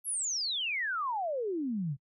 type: exponential sweep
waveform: sine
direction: down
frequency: 11700 to 129.9 Hz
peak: -30 dBFS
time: 0.04-1.97 s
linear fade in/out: 50 ms
effects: noise-tail reverb RT60 0.1 s tail -25 dB re dry